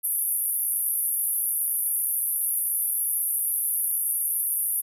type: band-pass noise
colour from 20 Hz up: white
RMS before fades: -26 dBFS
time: 0.03-4.82 s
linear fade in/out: 20 ms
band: 9900 to 13000 Hz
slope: 96 dB/octave
effects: none